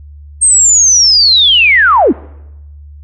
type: linear sweep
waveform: sine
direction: down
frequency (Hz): 8540 to 185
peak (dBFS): -4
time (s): 0.41-2.13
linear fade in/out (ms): 20
effects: noise-tail reverb RT60 0.9 s tail -23 dB re dry + added 73 Hz sine -30 dBFS peak until 3.03 s

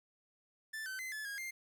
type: tone with pitch steps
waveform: 45% pulse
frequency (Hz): 1761 / 1533 / 2051 / 1725 / 1637 / 2105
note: A6 / G6 / C7 / A6 / G#6 / C7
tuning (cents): +1 / -39 / -35 / -35 / -25 / +10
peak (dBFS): -40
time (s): 0.73-1.51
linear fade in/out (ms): 10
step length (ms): 130
effects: 12-bit

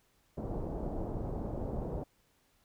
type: low-pass noise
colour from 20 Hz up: pink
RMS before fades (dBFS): -37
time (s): 0.37-2.04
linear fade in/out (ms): 10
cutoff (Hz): 740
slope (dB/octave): 24
effects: pink hiss -71 dBFS RMS until 2.64 s

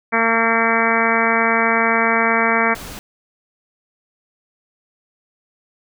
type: harmonic tone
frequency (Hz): 227.8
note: A#3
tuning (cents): -40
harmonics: 1 / 2 / 3 / 4 / 5 / 6 / 7 / 8 / 9 / 10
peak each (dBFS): -23 / -23 / -23 / -23 / -23 / -23 / -23 / -23 / -23 / -23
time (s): 0.12-2.75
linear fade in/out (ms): 20
type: noise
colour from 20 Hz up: pink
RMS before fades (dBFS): -33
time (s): 2.75-2.99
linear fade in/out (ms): 0
effects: none

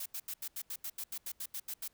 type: noise bursts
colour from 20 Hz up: blue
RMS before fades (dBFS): -40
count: 14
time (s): 0-1.879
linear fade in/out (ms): 5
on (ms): 59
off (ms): 81
effects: pink hiss -72 dBFS RMS until 1.93 s

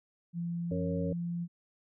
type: tone with pitch glide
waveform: sine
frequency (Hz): 170.9 to 172.09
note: F3 to F3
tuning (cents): -37 to -25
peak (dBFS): -32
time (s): 0.33-1.48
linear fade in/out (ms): 50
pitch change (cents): +12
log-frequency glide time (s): 0.54-1.35
type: harmonic tone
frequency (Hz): 92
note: F#2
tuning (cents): -9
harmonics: 1 / 3 / 5 / 6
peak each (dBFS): -38 / -38 / -38 / -38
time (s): 0.71-1.13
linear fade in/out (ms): 5
effects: none

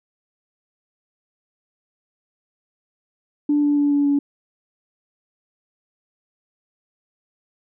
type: tone with pitch steps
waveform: sine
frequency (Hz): 293 / 290.8 / 288.6 / 286.5 / 284.3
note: D4 / D4 / D4 / D4 / C#4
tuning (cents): -4 / -17 / -30 / -43 / +44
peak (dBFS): -14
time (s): 3.49-4.19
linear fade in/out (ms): 5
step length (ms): 140
effects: tanh soft clip ceiling -10 dBFS

